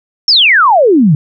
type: exponential sweep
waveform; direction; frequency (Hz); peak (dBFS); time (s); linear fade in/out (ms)
sine; down; 5588 to 138.59; -4; 0.28-1.15; 2
effects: none